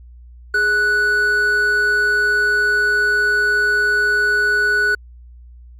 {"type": "tone pair together", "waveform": "triangle", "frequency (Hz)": [415.3, 1480], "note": ["G#4", "F#6"], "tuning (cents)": [0, 0], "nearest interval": "octave + minor seventh", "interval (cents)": 2200, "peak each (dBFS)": [-23, -12], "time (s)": [0.54, 4.95], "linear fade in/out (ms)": 5, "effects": ["added 60 Hz sine -38 dBFS peak until 5.79 s", "AAC 64 kbps"]}